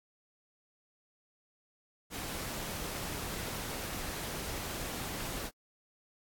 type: noise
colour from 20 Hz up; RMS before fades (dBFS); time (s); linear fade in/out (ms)
pink; -39; 2.1-5.51; 50
effects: AAC 64 kbps